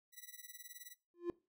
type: tone with tremolo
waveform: 5% pulse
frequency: 1962 Hz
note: B6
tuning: 12 cents flat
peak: -37 dBFS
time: 0.12-0.96 s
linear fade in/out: 50 ms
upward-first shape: triangle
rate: 19 Hz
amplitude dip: 100%
type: tone with exponential growth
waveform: triangle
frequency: 347.4 Hz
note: F4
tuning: 9 cents flat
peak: -30 dBFS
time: 1.14-1.3 s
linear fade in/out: 1 ms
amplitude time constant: 33 ms
effects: noise-tail reverb RT60 0.3 s tail -21 dB re dry